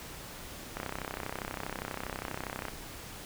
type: click train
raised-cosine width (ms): 0.5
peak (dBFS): -20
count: 63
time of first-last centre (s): 0.77-2.684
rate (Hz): 32.4
effects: pink hiss -45 dBFS RMS until 3.25 s